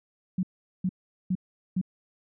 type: tone bursts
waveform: sine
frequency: 184.4 Hz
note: F#3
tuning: 6 cents flat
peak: -23 dBFS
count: 4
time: 0.38-1.814 s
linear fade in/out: 5 ms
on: 51 ms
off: 410 ms
effects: none